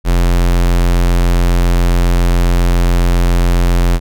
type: tone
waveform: square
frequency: 43.65 Hz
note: F1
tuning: in tune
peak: -9 dBFS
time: 0.04-4 s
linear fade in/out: 50 ms
effects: none